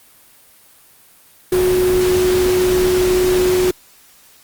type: tone in noise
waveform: sine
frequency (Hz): 366.1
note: F#4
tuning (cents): -18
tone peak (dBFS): -12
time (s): 1.52-3.71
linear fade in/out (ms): 5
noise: pink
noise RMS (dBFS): -23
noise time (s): 1.52-3.71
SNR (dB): +8
effects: white hiss -48 dBFS RMS until 4.43 s + Opus 32 kbps